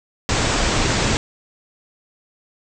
pink low-pass noise, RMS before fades -19 dBFS, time 0.29-1.17 s, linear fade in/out 0 ms, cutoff 8100 Hz, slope 96 dB/octave, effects none

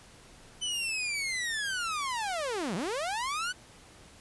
sawtooth linear two-way sweep, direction down then up, 3036 to 156.6 to 1520 Hz, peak -27 dBFS, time 0.61-3.53 s, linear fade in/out 20 ms, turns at 2.75 s, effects pink hiss -54 dBFS RMS until 4.2 s + resampled to 24000 Hz

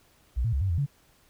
sine tone with pitch steps, 60.9 / 114.5 / 68.6 / 96.1 / 84.4 / 141.5 Hz, B1 / A#2 / C#2 / G2 / E2 / C#3, -24 / -31 / -17 / -34 / +41 / +36 cents, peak -23 dBFS, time 0.36-0.864 s, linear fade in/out 20 ms, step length 84 ms, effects pink hiss -62 dBFS RMS until 1.29 s

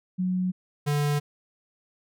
sine / square tone pair in turn, 183.5 / 146.15 Hz, F#3 / D3, -14 / -8 cents, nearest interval major third, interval 394 cents, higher first, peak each -23 dBFS, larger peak neither, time 0.18-0.52 / 0.86-1.2 s, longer neither, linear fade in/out 20 ms, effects none

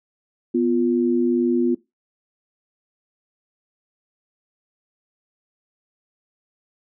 sine tone pair together, 246.9 / 349.2 Hz, B3 / F4, 0 / 0 cents, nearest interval tritone, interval 600 cents, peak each -19 dBFS, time 0.54-1.75 s, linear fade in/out 10 ms, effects noise-tail reverb RT60 0.2 s tail -19 dB re dry

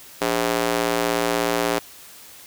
square tone with high-pass filter, 58.27 Hz, A#1, in tune, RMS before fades -22 dBFS, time 0.21-1.79 s, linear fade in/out 5 ms, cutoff 410 Hz, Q 1.1, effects white hiss -44 dBFS RMS until 2.46 s

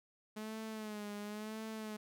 sawtooth tone with vibrato, 213.1 Hz, G#3, 45 cents sharp, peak -38 dBFS, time 0.36-1.97 s, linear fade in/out 10 ms, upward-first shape sine, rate 0.96 Hz, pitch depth 60 cents each way, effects none

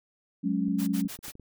sine chord, F# suspended second, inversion none, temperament equal with one note detuned, 185 / 210.1 / 277.2 Hz, F#3 / G#3 / C#4, 0 / +20 / 0 cents, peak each -29 dBFS, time 0.43-1.08 s, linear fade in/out 20 ms
clicks, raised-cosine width 3 ms, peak -35 dBFS, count 6, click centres 0.683 / 1.05 / 1.19 / 1.282 / 1.354 / 1.397 s
white noise bursts, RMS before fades -40 dBFS, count 4, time 0.78-1.321 s, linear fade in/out 20 ms, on 94 ms, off 55 ms
effects none

